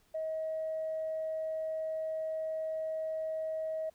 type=tone; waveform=sine; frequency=635 Hz; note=D#5; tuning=35 cents sharp; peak=-32 dBFS; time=0.14-3.9 s; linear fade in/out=10 ms; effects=tanh soft clip ceiling -28 dBFS + pink hiss -69 dBFS RMS until 3.94 s